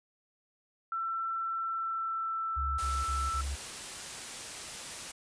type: tone with pitch glide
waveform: sine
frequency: 1341 to 1327.9 Hz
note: E6 to E6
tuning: +29 to +12 cents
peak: -31 dBFS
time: 0.92-3.41 s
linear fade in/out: 2 ms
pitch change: -17 cents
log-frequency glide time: 1.63-2.54 s
type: tone bursts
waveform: sine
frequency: 69.3 Hz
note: C#2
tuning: in tune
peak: -32 dBFS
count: 4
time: 2.56-3.561 s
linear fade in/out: 20 ms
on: 230 ms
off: 27 ms
type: noise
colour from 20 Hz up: white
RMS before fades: -41 dBFS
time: 2.78-5.12 s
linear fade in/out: 10 ms
effects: resampled to 22050 Hz